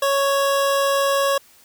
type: tone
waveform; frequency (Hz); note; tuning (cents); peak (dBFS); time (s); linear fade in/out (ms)
25% pulse; 554.4; C#5; 0; -13; 0.02-1.38; 5
effects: white hiss -52 dBFS RMS until 1.64 s